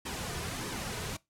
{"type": "noise with flanger", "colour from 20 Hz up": "pink", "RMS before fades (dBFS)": -37, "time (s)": [0.05, 1.17], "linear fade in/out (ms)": 10, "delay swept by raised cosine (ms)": [1.4, 3.7], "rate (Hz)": 1.6, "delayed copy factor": -0.55, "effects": ["noise-tail reverb RT60 0.2 s tail -21 dB re dry", "low-pass 11000 Hz 12 dB/octave"]}